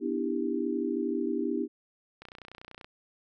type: chord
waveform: sine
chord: E minor seventh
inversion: second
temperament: just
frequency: 247.2 / 296.7 / 329.6 / 395.6 Hz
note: B3 / D4 / E4 / G4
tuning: +2 / +18 / 0 / +16 cents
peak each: -33 dBFS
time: 0-1.68 s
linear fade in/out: 50 ms
type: click train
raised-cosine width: 0.3 ms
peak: -29 dBFS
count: 20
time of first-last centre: 2.22-2.845 s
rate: 30.4 Hz
effects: none